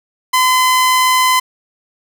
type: tone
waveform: sawtooth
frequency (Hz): 1021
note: C6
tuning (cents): -43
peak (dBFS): -6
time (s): 0.33-1.4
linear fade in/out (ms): 10
effects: none